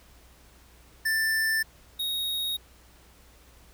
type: tone pair in turn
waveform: square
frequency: 1773 / 3757 Hz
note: A6 / A#7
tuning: +13 / +13 cents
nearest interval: octave + minor second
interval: 1300 cents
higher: second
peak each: -24 / -28 dBFS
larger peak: first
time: 1.05-1.63 / 1.99-2.57 s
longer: neither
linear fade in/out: 10 ms
effects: added 60 Hz sine -56 dBFS peak until 3.73 s + pink hiss -57 dBFS RMS until 3.73 s